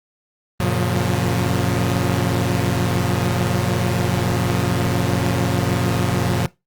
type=chord; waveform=sawtooth; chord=Gb major seventh; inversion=none; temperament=equal with one note detuned; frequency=92.5 / 116.54 / 138.59 / 178.08 Hz; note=Gb2 / Bb2 / Db3 / F3; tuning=0 / 0 / 0 / +34 cents; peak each=-20 / -18 / -20 / -18 dBFS; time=0.6-6.46 s; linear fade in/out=0 ms; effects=noise-tail reverb RT60 0.2 s tail -19 dB re dry + Opus 32 kbps